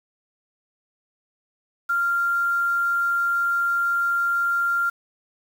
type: tone with quantisation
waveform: sine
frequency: 1389 Hz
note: F6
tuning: 10 cents flat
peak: -19 dBFS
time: 1.89-4.9 s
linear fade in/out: 10 ms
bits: 7
effects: none